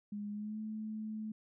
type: tone with pitch glide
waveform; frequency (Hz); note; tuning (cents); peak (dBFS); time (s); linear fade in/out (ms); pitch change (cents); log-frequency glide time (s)
sine; 206.4 to 216.5; G#3 to A3; -10 to -28; -38; 0.12-1.32; 5; +82; 0.31-0.59
effects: none